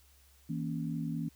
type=chord; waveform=sine; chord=A# diminished; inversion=second; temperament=equal with one note detuned; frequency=162.08 / 233.1 / 277.2 Hz; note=E3 / A#3 / C#4; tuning=-29 / 0 / 0 cents; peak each=-35 / -38 / -39 dBFS; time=0.49-1.29 s; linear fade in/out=10 ms; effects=added 68 Hz sine -62 dBFS peak until 1.35 s + white hiss -65 dBFS RMS until 1.35 s